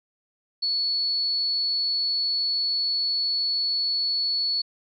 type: tone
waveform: sine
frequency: 4413 Hz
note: C#8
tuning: 9 cents flat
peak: -22 dBFS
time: 0.62-4.62 s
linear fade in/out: 10 ms
effects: none